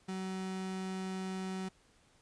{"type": "tone", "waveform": "35% pulse", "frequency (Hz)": 188.5, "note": "F#3", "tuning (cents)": 32, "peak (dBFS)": -35, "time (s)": [0.08, 1.69], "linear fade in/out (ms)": 10, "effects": ["pink hiss -67 dBFS RMS until 2.21 s", "resampled to 22050 Hz"]}